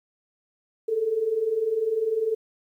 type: tone pair together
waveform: sine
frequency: 426.5 / 446.5 Hz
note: G#4 / A4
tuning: +46 / +25 cents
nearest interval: minor second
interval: 79 cents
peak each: -28 / -23 dBFS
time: 0.88-2.35 s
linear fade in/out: 10 ms
effects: 10-bit